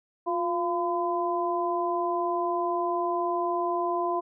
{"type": "tone cluster", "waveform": "sine", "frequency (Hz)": [353.1, 690, 1014], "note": ["F4", "F5", "B5"], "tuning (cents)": [19, -21, 45], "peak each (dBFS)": -29, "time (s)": [0.26, 4.21], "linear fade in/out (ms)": 20, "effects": []}